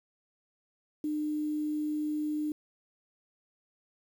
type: tone with quantisation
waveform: sine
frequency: 302.3 Hz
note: D#4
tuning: 50 cents flat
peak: -29 dBFS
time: 1.04-2.52 s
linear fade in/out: 2 ms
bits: 9
effects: none